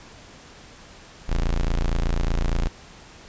35% pulse tone, 28.3 Hz, A0, 50 cents sharp, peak -18 dBFS, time 1.28-2.69 s, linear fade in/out 20 ms, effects pink hiss -46 dBFS RMS until 3.28 s + resampled to 16000 Hz

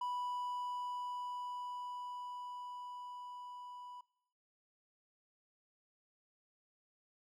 triangle tone with level ramp, 986 Hz, B5, 3 cents flat, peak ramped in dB -34 to -46 dBFS, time 0.01-4.01 s, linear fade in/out 5 ms, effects noise-tail reverb RT60 0.8 s tail -23 dB re dry

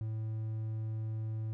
triangle tone, 110 Hz, A2, in tune, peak -32 dBFS, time 0.01-1.53 s, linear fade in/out 0 ms, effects none

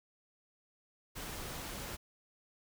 pink noise, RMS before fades -43 dBFS, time 1.15-1.97 s, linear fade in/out 20 ms, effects none

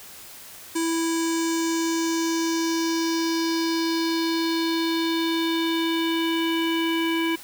square tone with low-pass filter sweep, 329.4 Hz, E4, 1 cent flat, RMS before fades -24 dBFS, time 0.75-7.36 s, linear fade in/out 10 ms, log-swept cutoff 8200 to 2700 Hz, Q 3.6, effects white hiss -43 dBFS RMS until 7.43 s

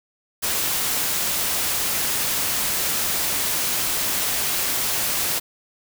white noise, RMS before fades -23 dBFS, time 0.42-5.4 s, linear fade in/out 20 ms, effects none

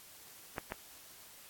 clicks, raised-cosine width 0.5 ms, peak -21 dBFS, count 2, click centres 0.582 / 0.721 s, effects white hiss -55 dBFS RMS until 1.49 s + AAC 64 kbps

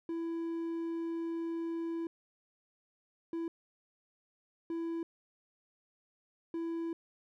triangle tone bursts at uneven times, 332.4 Hz, E4, 15 cents sharp, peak -32 dBFS, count 4, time 0.09-2.07 / 3.33-3.48 / 4.7-5.03 / 6.54-6.93 s, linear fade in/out 2 ms, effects none

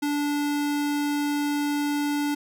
square tone, 291 Hz, D4, 16 cents flat, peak -24 dBFS, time 0.02-2.35 s, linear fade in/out 10 ms, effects none

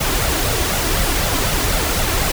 pink noise with flanger, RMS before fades -18 dBFS, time 0-2.32 s, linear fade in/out 10 ms, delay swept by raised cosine 1.4 to 3 ms, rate 4 Hz, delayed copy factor +0.55, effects none

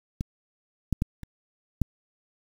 clicks, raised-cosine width 5 ms, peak -16 / -11 / -11 / -26 / -10 dBFS, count 5, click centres 0.209 / 0.927 / 1.021 / 1.233 / 1.817 s, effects 7-bit

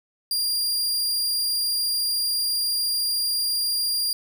sawtooth tone, 4791 Hz, D8, 34 cents sharp, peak -19 dBFS, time 0.31-4.13 s, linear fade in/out 2 ms, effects 9-bit

